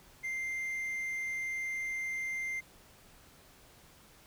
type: tone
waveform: triangle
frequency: 2093 Hz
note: C7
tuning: in tune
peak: -32 dBFS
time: 0.23-2.61 s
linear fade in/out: 20 ms
effects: pink hiss -59 dBFS RMS until 4.26 s